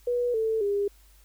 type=tone with pitch steps; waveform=sine; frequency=486.5 / 443.6 / 404.4 Hz; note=B4 / A4 / G#4; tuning=-26 / +14 / -46 cents; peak=-23 dBFS; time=0.07-0.88 s; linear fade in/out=5 ms; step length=270 ms; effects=added 50 Hz sine -54 dBFS peak until 1.24 s + white hiss -61 dBFS RMS until 1.24 s